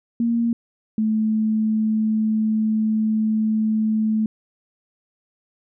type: tone pair in turn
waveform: sine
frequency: 233.1 / 217.7 Hz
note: A#3 / A3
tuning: 0 / -18 cents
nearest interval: minor second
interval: 118 cents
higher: first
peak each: -17 dBFS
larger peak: neither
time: 0.2-0.53 / 0.98-4.26 s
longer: second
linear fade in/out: 2 ms
effects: none